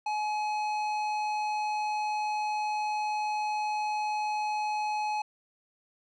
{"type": "tone with tanh clipping", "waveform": "sine", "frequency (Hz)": 847, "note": "G#5", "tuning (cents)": 34, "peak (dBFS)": -30, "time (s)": [0.06, 5.22], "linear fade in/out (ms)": 5, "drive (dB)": 13, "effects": []}